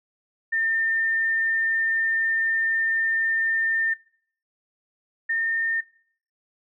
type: tone pair in turn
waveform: sine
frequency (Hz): 1806 / 1818.6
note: A6 / A#6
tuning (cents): +45 / -43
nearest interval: unison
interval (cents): 12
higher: second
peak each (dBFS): -21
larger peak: neither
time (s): 0.52-3.94 / 5.29-5.81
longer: first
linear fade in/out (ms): 10
effects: noise-tail reverb RT60 0.6 s tail -22 dB re dry